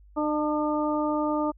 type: harmonic tone with a mistuned harmonic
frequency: 301.9 Hz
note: D4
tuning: 48 cents sharp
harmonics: 1 / 2 / 3 / 4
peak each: -26 / -29 / -31 / -32 dBFS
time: 0.16-1.52 s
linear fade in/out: 20 ms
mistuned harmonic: 3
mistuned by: -20 cents
effects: added 50 Hz sine -50 dBFS peak until 1.57 s